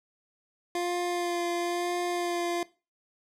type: tone with vibrato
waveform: 25% pulse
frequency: 349.2 Hz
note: F4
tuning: in tune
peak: -24 dBFS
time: 0.75-2.63 s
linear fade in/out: 2 ms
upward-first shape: sine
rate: 1 Hz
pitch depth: 16 cents each way
effects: noise-tail reverb RT60 0.3 s tail -19 dB re dry + low-pass 11000 Hz 12 dB/octave